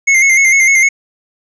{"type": "tone with vibrato", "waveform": "square", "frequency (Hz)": 2143, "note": "C7", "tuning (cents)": 41, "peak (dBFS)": -7, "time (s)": [0.07, 0.89], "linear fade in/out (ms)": 10, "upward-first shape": "square", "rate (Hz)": 6.6, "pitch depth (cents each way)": 40, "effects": ["resampled to 22050 Hz", "7-bit"]}